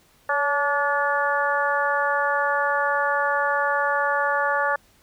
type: harmonic tone with a mistuned harmonic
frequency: 288.1 Hz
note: D4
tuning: 33 cents flat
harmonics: 2 / 3 / 4 / 5 / 6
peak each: -26 / -26 / -26 / -26 / -26 dBFS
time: 0.29-4.76 s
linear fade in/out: 5 ms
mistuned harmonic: 2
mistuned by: -33 cents
effects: pink hiss -58 dBFS RMS until 5.02 s